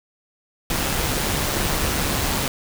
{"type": "noise with amplitude modulation", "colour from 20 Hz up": "pink", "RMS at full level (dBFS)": -21, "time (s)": [0.7, 2.48], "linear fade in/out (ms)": 2, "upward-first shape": "sine", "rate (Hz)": 142, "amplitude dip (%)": 35, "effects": []}